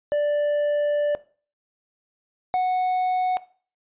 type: tone pair in turn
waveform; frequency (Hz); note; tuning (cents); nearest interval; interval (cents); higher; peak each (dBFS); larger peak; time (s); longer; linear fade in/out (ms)
triangle; 587.3 / 737.1; D5 / F#5; 0 / -7; major third; 393; second; -17 / -17; neither; 0.12-1.15 / 2.54-3.37; first; 0
effects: noise-tail reverb RT60 0.4 s tail -18 dB re dry + resampled to 8000 Hz